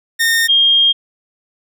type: tone pair in turn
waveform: sawtooth / sine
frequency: 1832 / 3225 Hz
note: A#6 / G7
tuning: -31 / +48 cents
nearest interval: minor seventh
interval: 979 cents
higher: second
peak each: -8 dBFS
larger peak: neither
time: 0.19-0.48 / 0.48-0.93 s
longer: second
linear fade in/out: 20 ms
effects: none